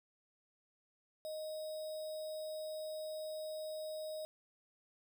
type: tone with sample-and-hold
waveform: sine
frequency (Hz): 622.3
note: D#5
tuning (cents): 0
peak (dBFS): -40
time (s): 1.25-4.25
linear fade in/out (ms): 0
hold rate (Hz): 4410
effects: none